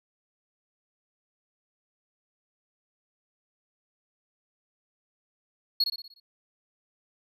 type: tone with echo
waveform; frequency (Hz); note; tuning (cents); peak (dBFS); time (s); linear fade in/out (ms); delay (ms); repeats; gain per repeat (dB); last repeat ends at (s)
triangle; 4327; C#8; -43; -19; 5.8-5.84; 5; 60; 6; -6; 6.2
effects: none